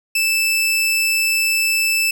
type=tone; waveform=sawtooth; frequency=2637 Hz; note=E7; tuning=in tune; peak=-12 dBFS; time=0.15-2.11 s; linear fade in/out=5 ms; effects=none